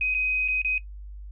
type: tone with dropouts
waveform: sine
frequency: 2515 Hz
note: D#7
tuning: 18 cents sharp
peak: -22 dBFS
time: 0.01-0.78 s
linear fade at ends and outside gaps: 2 ms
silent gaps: 0.142-0.147 / 0.479-0.484 / 0.618-0.647 s
effects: noise-tail reverb RT60 0.1 s tail -18 dB re dry + added 50 Hz sine -37 dBFS peak until 1.31 s